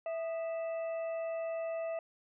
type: harmonic tone with a mistuned harmonic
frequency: 658 Hz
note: E5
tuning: 3 cents flat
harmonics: 1 / 2 / 3 / 4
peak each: -34 / -51 / -54 / -52 dBFS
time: 0.06-1.99 s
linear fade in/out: 2 ms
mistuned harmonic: 2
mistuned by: -110 cents
effects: none